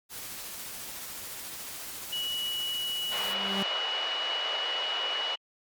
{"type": "noise with tremolo", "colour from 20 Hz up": "white", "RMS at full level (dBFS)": -39, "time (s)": [0.09, 3.35], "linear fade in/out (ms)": 50, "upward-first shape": "triangle", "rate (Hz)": 14, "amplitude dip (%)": 25}
{"type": "tone", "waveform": "sine", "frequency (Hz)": 2930, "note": "F#7", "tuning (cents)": -18, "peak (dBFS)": -30, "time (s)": [2.12, 5.36], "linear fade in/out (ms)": 10}
{"type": "tone with exponential growth", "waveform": "sawtooth", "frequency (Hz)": 196, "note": "G3", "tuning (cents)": 0, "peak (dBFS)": -25, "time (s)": [2.94, 3.63], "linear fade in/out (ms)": 5, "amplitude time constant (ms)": 150}
{"type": "band-pass noise", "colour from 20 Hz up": "pink", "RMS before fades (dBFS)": -36, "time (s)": [3.11, 5.36], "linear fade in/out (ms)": 20, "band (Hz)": [530, 4200], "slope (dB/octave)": 24}
{"effects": ["Opus 48 kbps"]}